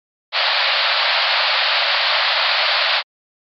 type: band-pass noise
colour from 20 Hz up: white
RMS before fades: -17 dBFS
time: 0.32-3.03 s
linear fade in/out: 50 ms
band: 550 to 4700 Hz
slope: 96 dB/octave
effects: MP3 64 kbps